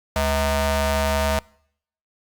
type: ring-modulated tone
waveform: sawtooth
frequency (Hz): 283.9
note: C#4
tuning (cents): +41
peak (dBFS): -12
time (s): 0.16-1.39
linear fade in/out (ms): 2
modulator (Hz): 357
effects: noise-tail reverb RT60 0.7 s tail -26 dB re dry + Opus 48 kbps